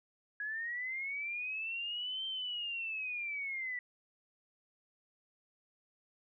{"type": "linear two-way sweep", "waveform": "sine", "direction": "up then down", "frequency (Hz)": [1661.2, 3136, 1950], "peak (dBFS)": -36, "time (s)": [0.4, 3.79], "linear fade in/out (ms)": 2, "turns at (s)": 2.26, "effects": []}